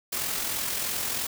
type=noise with amplitude modulation; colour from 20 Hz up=white; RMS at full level=-28 dBFS; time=0.12-1.27 s; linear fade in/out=10 ms; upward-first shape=sine; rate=43 Hz; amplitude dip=40%; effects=none